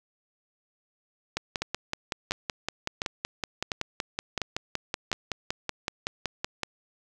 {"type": "two click trains", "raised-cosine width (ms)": 0.2, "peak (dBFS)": [-11, -11], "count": [6, 29], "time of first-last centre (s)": [[1.62, 5.117], [1.37, 6.633]], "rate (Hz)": [1.43, 5.32], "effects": []}